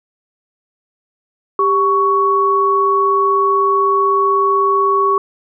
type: tone pair together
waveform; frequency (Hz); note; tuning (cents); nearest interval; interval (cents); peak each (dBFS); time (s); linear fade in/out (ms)
sine; 395.1 / 1116; G4 / C#6; +14 / +11; octave + tritone; 1797; -16 / -12; 1.59-5.18; 2
effects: none